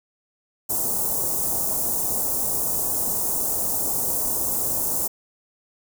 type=band-stop noise; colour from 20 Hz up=white; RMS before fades=-24 dBFS; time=0.69-5.08 s; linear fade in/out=10 ms; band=900 to 7200 Hz; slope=24 dB/octave; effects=none